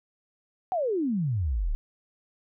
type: exponential sweep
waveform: sine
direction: down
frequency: 777 to 32.17 Hz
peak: -24 dBFS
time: 0.72-1.75 s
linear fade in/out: 0 ms
effects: none